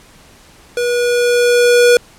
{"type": "tone with level ramp", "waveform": "square", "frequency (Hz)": 483.8, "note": "B4", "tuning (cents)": -36, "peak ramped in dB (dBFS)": [-15, -6], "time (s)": [0.77, 1.97], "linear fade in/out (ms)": 2, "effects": ["pink hiss -44 dBFS RMS until 2.18 s", "low-pass 11000 Hz 12 dB/octave"]}